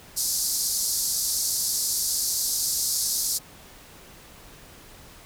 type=band-pass noise; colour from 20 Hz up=pink; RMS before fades=-26 dBFS; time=0.16-3.39 s; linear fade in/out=20 ms; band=4500 to 14000 Hz; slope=48 dB/octave; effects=pink hiss -48 dBFS RMS until 5.25 s